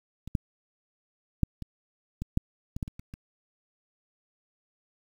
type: clicks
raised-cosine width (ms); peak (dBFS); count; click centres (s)
5; -26 / -13 / -10 / -24 / -20 / -11 / -21 / -17 / -27 / -30 / -29; 11; 0.276 / 0.352 / 1.433 / 1.623 / 2.22 / 2.374 / 2.765 / 2.828 / 2.879 / 2.995 / 3.139
effects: 8-bit